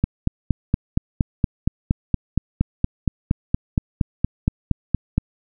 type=click train; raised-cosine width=5 ms; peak=-4 dBFS; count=23; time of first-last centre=0.04-5.18 s; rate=4.28 Hz; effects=none